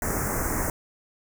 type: band-stop noise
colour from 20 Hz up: pink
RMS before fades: -27 dBFS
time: 0.02-0.7 s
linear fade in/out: 2 ms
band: 2000 to 6100 Hz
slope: 48 dB/octave
effects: none